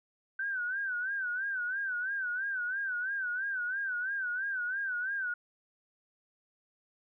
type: tone with vibrato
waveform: sine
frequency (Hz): 1529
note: G6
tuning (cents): -44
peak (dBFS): -31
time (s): 0.39-5.34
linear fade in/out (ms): 5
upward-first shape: sine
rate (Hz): 3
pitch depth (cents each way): 110
effects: none